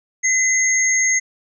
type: tone pair together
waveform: sine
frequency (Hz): 2036 / 6464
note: C7 / G#8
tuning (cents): -48 / -48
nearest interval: octave + minor sixth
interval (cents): 2000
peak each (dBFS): -17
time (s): 0.23-1.2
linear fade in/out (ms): 20
effects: none